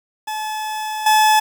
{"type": "tone with level steps", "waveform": "40% pulse", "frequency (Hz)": 861, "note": "A5", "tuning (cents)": -38, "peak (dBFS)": [-22, -10], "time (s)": [0.27, 1.4], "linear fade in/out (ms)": 10, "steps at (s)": 1.06, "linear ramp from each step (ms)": 5, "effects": ["7-bit"]}